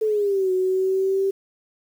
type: exponential two-way sweep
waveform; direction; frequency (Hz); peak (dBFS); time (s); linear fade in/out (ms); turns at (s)
sine; down then up; 440 to 370 to 390.9; -18; 0.01-1.31; 10; 0.52
effects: 8-bit